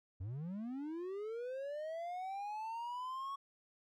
triangle linear sweep, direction up, 85.3 to 1116 Hz, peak -38 dBFS, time 0.2-3.36 s, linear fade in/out 10 ms, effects none

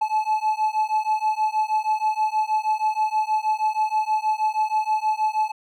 triangle beating tone pair, 860 / 866.3 Hz, A5 / A5, -40 / -27 cents, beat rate 6.3 Hz, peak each -21 dBFS, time 0.01-5.52 s, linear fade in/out 10 ms, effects none

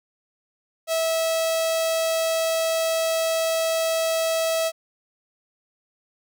sawtooth tone with notch filter, 651 Hz, E5, 22 cents flat, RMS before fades -23 dBFS, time 0.87-4.72 s, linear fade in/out 50 ms, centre 1600 Hz, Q 1.2, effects none

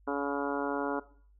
harmonic tone with a mistuned harmonic, 141.6 Hz, C#3, 37 cents sharp, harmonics 2 / 3 / 4 / 5 / 6 / 7 / 8 / 9 / 10, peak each -34 / -35 / -38 / -40 / -40 / -40 / -43 / -43 / -41 dBFS, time 0.07-1 s, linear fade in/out 10 ms, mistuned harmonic 8, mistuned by -17 cents, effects noise-tail reverb RT60 0.5 s tail -17 dB re dry + added 50 Hz sine -58 dBFS peak until 1.39 s

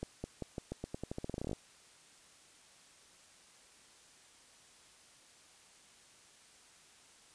accelerating click train, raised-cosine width 2 ms, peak -25 dBFS, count 20, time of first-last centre 0.03-1.531 s, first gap 210 ms, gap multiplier 0.87, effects white hiss -61 dBFS RMS until 7.34 s + resampled to 22050 Hz

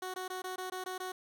15% pulse tone bursts, 370.4 Hz, F#4, 2 cents sharp, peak -31 dBFS, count 8, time 0.02-1.12 s, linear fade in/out 5 ms, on 120 ms, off 20 ms, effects none

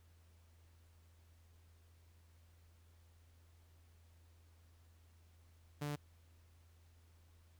sawtooth tone, 146.6 Hz, D3, 3 cents flat, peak -35 dBFS, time 5.81-5.96 s, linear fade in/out 10 ms, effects added 83 Hz sine -63 dBFS peak until 7.59 s + pink hiss -74 dBFS RMS until 7.59 s

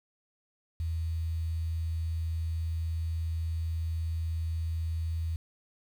sine tone with quantisation, 81.8 Hz, E2, 13 cents flat, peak -29 dBFS, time 0.8-5.36 s, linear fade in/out 0 ms, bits 9, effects none

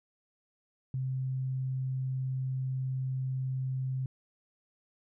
sine tone, 130.81 Hz, C3, in tune, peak -30 dBFS, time 0.94-4.06 s, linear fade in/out 2 ms, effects none

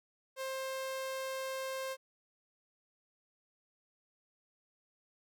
sawtooth tone, 529 Hz, C5, 19 cents sharp, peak -33 dBFS, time 0.36-1.97 s, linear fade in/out 50 ms, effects none

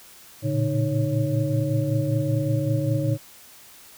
sine tone cluster, 113.5 / 118.7 / 142.7 / 309.1 / 552 Hz, A#2 / A#2 / D3 / D#4 / C#5, -46 / +32 / -49 / -11 / -7 cents, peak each -26 / -27 / -25 / -28 / -29 dBFS, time 0.42-3.18 s, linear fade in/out 50 ms, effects white hiss -48 dBFS RMS until 3.97 s

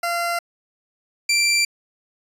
20% pulse tone pair in turn, 688 / 2354 Hz, F5 / D7, -26 / +3 cents, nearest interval octave + major sixth, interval 2129 cents, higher second, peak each -16 / -11 dBFS, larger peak second, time 0.03-0.39 / 1.29-1.65 s, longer neither, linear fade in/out 5 ms, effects resampled to 32000 Hz

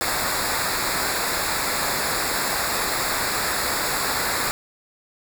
pink noise with comb filter, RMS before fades -24 dBFS, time 0.01-4.51 s, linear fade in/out 0 ms, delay 0.33 ms, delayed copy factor -0.8, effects none

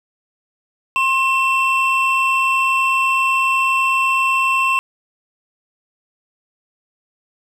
triangle tone pair together, 1061 / 2688 Hz, C6 / E7, +24 / +33 cents, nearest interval octave + major third, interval 1609 cents, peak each -15 dBFS, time 0.96-4.79 s, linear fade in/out 0 ms, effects none

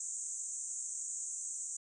white band-pass noise, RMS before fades -41 dBFS, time 0-1.77 s, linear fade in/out 5 ms, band 6400 to 8300 Hz, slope 96 dB/octave, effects none

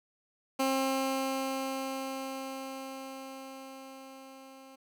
15% pulse tone with level ramp, 266.8 Hz, C4, 34 cents sharp, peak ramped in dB -20 to -44 dBFS, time 0.59-4.76 s, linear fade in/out 10 ms, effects none

